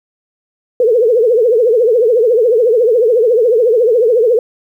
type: tone with vibrato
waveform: sine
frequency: 466.2 Hz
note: A#4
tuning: in tune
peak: -7 dBFS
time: 0.8-4.39 s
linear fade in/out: 2 ms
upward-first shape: triangle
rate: 14 Hz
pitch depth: 190 cents each way
effects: 8-bit